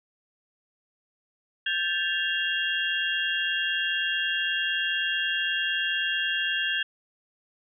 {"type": "tone cluster", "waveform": "sine", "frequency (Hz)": [1568, 1737, 2781, 3268], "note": ["G6", "A6", "F7", "G#7"], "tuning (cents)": [0, -23, -8, -29], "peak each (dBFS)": -30, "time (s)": [1.66, 6.83], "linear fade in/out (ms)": 5, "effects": []}